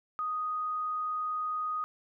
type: tone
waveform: sine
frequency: 1244.5 Hz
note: D#6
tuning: in tune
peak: -30 dBFS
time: 0.19-1.84 s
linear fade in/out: 0 ms
effects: none